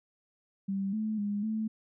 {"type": "tone with pitch steps", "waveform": "sine", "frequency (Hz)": [195.4, 216.6, 204.7, 218.7], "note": ["G3", "A3", "G#3", "A3"], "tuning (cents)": [-5, -27, -25, -10], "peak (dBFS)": -29, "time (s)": [0.68, 1.68], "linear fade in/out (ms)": 10, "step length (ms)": 250, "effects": []}